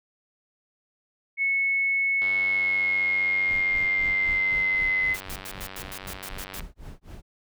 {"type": "tone with pitch glide", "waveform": "sine", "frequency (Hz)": [2200, 2041], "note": ["C#7", "C7"], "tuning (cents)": [-14, -44], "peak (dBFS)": -21, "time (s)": [1.37, 5.17], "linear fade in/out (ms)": 50, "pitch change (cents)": -130, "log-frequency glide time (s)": [2.34, 5.03]}
{"type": "click train", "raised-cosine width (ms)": 0.3, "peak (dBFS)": -22, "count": 419, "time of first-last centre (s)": [2.22, 6.606], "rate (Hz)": 95.3}
{"type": "noise with tremolo", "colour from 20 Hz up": "brown", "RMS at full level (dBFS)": -38, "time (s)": [3.48, 7.22], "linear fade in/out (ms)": 20, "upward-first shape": "sine", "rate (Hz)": 3.9, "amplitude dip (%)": 100}
{"type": "noise bursts", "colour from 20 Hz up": "white", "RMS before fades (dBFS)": -38, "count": 10, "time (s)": [5.14, 6.6], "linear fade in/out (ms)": 5, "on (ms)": 65, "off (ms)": 90}
{"effects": []}